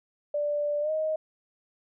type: tone with pitch glide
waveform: sine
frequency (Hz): 587.3 to 625.8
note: D5 to D#5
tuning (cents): 0 to +10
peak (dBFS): -25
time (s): 0.34-1.16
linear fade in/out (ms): 5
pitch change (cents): +110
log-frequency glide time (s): 0.81-0.91
effects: none